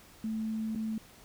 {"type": "tone with dropouts", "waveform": "sine", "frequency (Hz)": 220, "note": "A3", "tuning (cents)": 0, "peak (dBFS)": -31, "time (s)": [0.24, 0.98], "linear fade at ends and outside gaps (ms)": 2, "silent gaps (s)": [0.75, 0.758], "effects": ["pink hiss -56 dBFS RMS until 1.24 s"]}